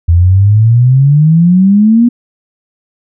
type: exponential sweep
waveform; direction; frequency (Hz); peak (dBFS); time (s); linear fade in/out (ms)
sine; up; 82.41 to 243.5; -3; 0.08-2.09; 10
effects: none